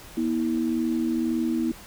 sine tone pair together, 240.9 / 322.8 Hz, B3 / E4, -43 / -36 cents, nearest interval perfect fourth, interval 507 cents, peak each -25 dBFS, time 0.17-1.72 s, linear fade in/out 5 ms, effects pink hiss -45 dBFS RMS until 1.86 s

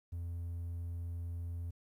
triangle tone, 85.6 Hz, F2, 34 cents flat, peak -35 dBFS, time 0.12-1.71 s, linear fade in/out 10 ms, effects tanh soft clip ceiling -31 dBFS + 12-bit

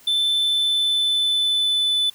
triangle tone with pitch glide, 3530 to 3498 Hz, A7 to A7, +5 to -11 cents, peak -16 dBFS, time 0.07-2.1 s, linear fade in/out 5 ms, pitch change -16 cents, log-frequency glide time 0.29-1.97 s, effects white hiss -50 dBFS RMS until 2.14 s

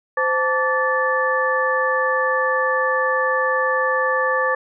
sine tone cluster, 518 / 880 / 1156 / 1752 Hz, C5 / A5 / D6 / A6, -17 / 0 / -28 / -8 cents, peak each -21 / -27 / -22 / -21 dBFS, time 0.17-4.55 s, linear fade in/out 5 ms, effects none

